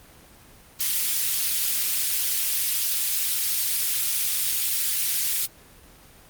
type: high-pass noise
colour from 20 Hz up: white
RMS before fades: -24 dBFS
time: 0.79-5.47 s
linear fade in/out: 20 ms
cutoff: 2600 Hz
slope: 12 dB/octave
effects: pink hiss -50 dBFS RMS until 6.29 s + Opus 24 kbps

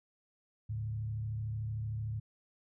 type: tone with frequency modulation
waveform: sine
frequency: 109 Hz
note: A2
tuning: 16 cents flat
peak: -34 dBFS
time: 0.69-2.2 s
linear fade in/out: 10 ms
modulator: 33.3 Hz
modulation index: 0.54
effects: none

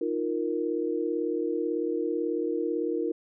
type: chord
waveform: sine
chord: Eb suspended second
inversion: none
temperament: equal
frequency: 311.1 / 349.2 / 466.2 Hz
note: Eb4 / F4 / Bb4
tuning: 0 / 0 / 0 cents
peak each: -31 / -30 / -30 dBFS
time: 0.01-3.12 s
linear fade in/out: 5 ms
effects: none

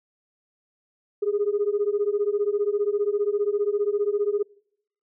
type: beating tone pair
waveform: sine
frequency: 404 / 419 Hz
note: G#4 / G#4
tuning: -48 / +15 cents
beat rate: 15 Hz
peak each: -23 dBFS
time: 1.22-4.43 s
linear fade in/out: 10 ms
effects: noise-tail reverb RT60 0.7 s tail -26 dB re dry + tanh soft clip ceiling -15 dBFS

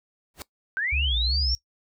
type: noise with exponential growth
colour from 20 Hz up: pink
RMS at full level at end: -31 dBFS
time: 0.34-0.42 s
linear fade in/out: 1 ms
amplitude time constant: 16 ms
type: linear sweep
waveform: sine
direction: up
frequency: 1500 to 5588 Hz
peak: -24 dBFS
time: 0.77-1.55 s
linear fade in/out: 0 ms
type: tone with vibrato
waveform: sine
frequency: 65.1 Hz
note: C2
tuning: 8 cents flat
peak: -24 dBFS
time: 0.92-1.55 s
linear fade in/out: 10 ms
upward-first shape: sine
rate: 2.7 Hz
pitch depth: 160 cents each way
effects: noise-tail reverb RT60 0.1 s tail -19 dB re dry

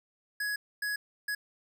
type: tone bursts at uneven times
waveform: square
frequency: 1675 Hz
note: G#6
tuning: 14 cents sharp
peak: -31 dBFS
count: 3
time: 0.4-0.56 / 0.82-0.96 / 1.28-1.35 s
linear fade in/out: 5 ms
effects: none

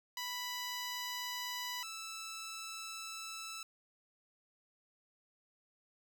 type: tone pair in turn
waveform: 10% pulse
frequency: 987.8 / 1318.6 Hz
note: B5 / E6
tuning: 0 / 0 cents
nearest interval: perfect fourth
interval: 500 cents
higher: second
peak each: -30 / -35 dBFS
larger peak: first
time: 0.17-1.83 / 1.83-3.63 s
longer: second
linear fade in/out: 2 ms
effects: none

